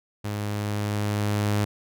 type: tone with level ramp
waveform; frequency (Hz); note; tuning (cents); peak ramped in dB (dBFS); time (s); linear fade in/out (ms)
sawtooth; 103.83; G#2; 0; -24 to -17; 0.24-1.65; 10
effects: none